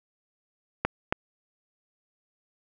clicks, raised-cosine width 0.5 ms, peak -8 dBFS, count 2, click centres 0.85 / 1.125 s, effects none

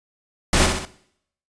pink noise with echo, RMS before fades -17 dBFS, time 0.53-0.66 s, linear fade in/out 2 ms, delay 64 ms, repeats 3, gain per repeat -5 dB, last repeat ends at 0.852 s, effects noise-tail reverb RT60 0.7 s tail -18 dB re dry + resampled to 22050 Hz

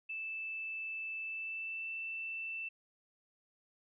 sine tone with pitch glide, 2637 to 2663 Hz, E7 to E7, 0 to +17 cents, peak -38 dBFS, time 0.09-2.69 s, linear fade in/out 10 ms, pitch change +17 cents, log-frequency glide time 1.23-1.91 s, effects none

